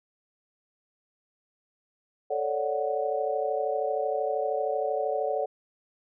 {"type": "chord", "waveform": "sine", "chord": "D major seventh", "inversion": "second", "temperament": "equal", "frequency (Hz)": [440, 554.4, 587.3, 740], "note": ["A4", "C#5", "D5", "F#5"], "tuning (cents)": [0, 0, 0, 0], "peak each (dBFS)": -31, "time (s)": [2.3, 5.46], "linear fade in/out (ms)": 10, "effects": []}